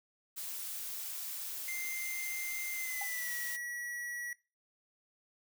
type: noise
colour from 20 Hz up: blue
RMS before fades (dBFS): -41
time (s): 0.36-3.57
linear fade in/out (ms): 20
type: tone with pitch glide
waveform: square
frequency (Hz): 2093 to 1930.4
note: C7 to B6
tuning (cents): 0 to -40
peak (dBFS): -39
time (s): 1.68-4.33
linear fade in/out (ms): 2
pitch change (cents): -140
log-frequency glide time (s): 2.74-3.33
type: tone with exponential decay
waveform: sine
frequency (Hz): 804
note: G5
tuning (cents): +44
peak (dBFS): -36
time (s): 3.01-3.09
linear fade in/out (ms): 5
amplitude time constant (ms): 16
effects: noise-tail reverb RT60 0.3 s tail -20 dB re dry